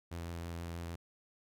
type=tone with vibrato; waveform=sawtooth; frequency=84.8 Hz; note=E2; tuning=50 cents sharp; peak=-36 dBFS; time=0.11-0.96 s; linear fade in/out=10 ms; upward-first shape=triangle; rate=6.2 Hz; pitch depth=16 cents each way; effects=Opus 48 kbps